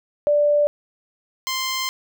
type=tone pair in turn; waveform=sine / 10% pulse; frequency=587.3 / 1046.4 Hz; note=D5 / C6; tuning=0 / 0 cents; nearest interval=minor seventh; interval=1000 cents; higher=second; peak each=-14 dBFS; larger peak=neither; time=0.27-0.67 / 1.47-1.89 s; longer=second; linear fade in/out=0 ms; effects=none